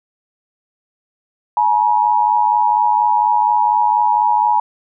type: tone pair together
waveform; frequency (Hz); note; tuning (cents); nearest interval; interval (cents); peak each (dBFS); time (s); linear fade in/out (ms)
sine; 851 / 955.2; G#5 / A#5; +42 / +42; major second; 200; -14; 1.57-4.6; 2
effects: none